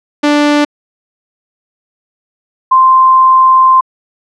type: tone pair in turn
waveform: sawtooth / sine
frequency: 293.7 / 1043.9 Hz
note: D4 / C6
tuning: 0 / -4 cents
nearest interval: octave + minor seventh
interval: 2196 cents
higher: second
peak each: -3 dBFS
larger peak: neither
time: 0.23-0.65 / 2.71-3.81 s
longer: second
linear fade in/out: 10 ms
effects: low-pass 5000 Hz 12 dB/octave